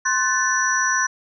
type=tone cluster; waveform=sine; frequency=1049 / 1506 / 1753 / 5870 Hz; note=C6 / F#6 / A6 / F#8; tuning=+4 / +30 / -7 / -15 cents; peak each=-23 dBFS; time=0.05-1.07 s; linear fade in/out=10 ms; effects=none